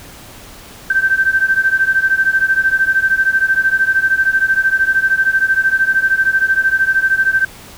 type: beating tone pair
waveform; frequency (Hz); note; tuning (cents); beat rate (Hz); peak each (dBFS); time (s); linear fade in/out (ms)
sine; 1554 / 1567; G6 / G6; -16 / -1; 13; -13 / -15; 0.9-7.45; 5
effects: pink hiss -37 dBFS RMS until 7.77 s